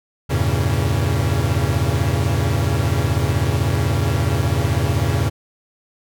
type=chord; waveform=45% pulse; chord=E diminished seventh; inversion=none; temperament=equal with one note detuned; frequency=82.41 / 98 / 114.27 / 138.59 Hz; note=E2 / G2 / Bb2 / Db3; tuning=0 / 0 / -34 / 0 cents; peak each=-22 dBFS; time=0.29-5.3 s; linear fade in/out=20 ms; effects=none